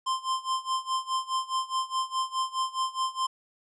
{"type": "tone with tremolo", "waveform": "square", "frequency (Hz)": 1045, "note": "C6", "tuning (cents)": -2, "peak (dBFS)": -25, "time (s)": [0.06, 3.27], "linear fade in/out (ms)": 10, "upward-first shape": "sine", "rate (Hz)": 4.8, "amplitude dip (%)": 90, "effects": ["resampled to 22050 Hz"]}